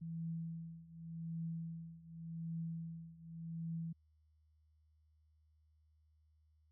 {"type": "tone with tremolo", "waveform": "sine", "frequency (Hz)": 164.81, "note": "E3", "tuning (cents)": 0, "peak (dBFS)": -38, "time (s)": [0.01, 3.93], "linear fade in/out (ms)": 10, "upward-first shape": "triangle", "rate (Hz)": 0.87, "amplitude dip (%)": 90, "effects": ["added 77 Hz sine -69 dBFS peak until 6.71 s"]}